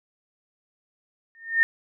sine tone with exponential growth, 1824 Hz, A#6, 38 cents flat, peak -12 dBFS, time 1.35-1.63 s, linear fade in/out 0 ms, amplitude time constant 59 ms, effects none

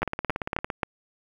two click trains, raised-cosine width 0.5 ms, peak -9 / -13 dBFS, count 4 / 13, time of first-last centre 0.03-0.832 / 0.02-0.702 s, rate 3.74 / 17.6 Hz, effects 8-bit

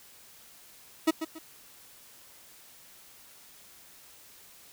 40% pulse tone with echo, 320 Hz, D#4, 49 cents sharp, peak -19 dBFS, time 1.07-1.11 s, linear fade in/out 10 ms, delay 140 ms, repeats 2, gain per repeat -10 dB, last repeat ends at 1.39 s, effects white hiss -54 dBFS RMS until 4.72 s

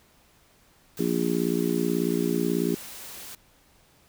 white noise, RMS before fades -41 dBFS, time 0.97-3.35 s, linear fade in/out 2 ms
harmonic tone, 58.27 Hz, A#1, in tune, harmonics 3 / 4 / 5 / 6 / 7, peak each -29 / -29 / -29 / -29 / -29 dBFS, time 0.99-2.75 s, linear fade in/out 5 ms
effects pink hiss -60 dBFS RMS until 4.08 s

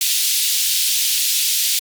pink high-pass noise, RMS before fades -18 dBFS, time 0.01-1.79 s, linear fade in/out 2 ms, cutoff 3100 Hz, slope 24 dB/octave, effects Opus 48 kbps

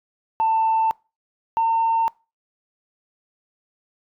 sine tone pair in turn, 891 / 907.6 Hz, A5 / A#5, +22 / -47 cents, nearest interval unison, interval 31 cents, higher second, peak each -15 dBFS, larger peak neither, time 0.4-0.91 / 1.57-2.08 s, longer neither, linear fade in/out 0 ms, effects noise-tail reverb RT60 0.3 s tail -25 dB re dry + tanh soft clip ceiling -13 dBFS

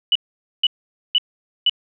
sine tone bursts, 2960 Hz, F#7, in tune, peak -12 dBFS, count 4, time 0.12-1.696 s, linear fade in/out 2 ms, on 34 ms, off 480 ms, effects none

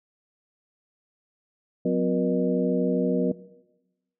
sine tone cluster, 183.4 / 255.9 / 358.5 / 476.9 / 611 Hz, F#3 / C4 / F4 / A#4 / D#5, -15 / -38 / +45 / +39 / -32 cents, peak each -25 / -26 / -30 / -27 / -32 dBFS, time 1.85-3.32 s, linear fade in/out 5 ms, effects noise-tail reverb RT60 1.0 s tail -18 dB re dry

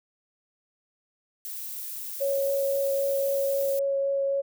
violet noise, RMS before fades -36 dBFS, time 1.45-3.79 s, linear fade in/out 0 ms
sine tone with vibrato, 552 Hz, C#5, 7 cents flat, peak -23 dBFS, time 2.2-4.42 s, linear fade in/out 20 ms, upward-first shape triangle, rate 3.8 Hz, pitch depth 8 cents each way
effects none

